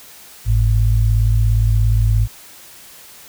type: tone pair together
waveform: sine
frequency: 51.06 / 108.2 Hz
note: G#1 / A2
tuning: -29 / -29 cents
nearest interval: octave + minor second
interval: 1300 cents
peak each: -14 dBFS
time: 0.45-2.28 s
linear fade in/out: 50 ms
effects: white hiss -41 dBFS RMS until 3.28 s